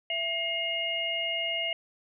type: tone cluster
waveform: sine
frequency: 667 / 2132 / 2852 Hz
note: E5 / C7 / F7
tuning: +20 / +32 / +36 cents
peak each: -35 / -33 / -30 dBFS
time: 0.1-1.73 s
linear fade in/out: 2 ms
effects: none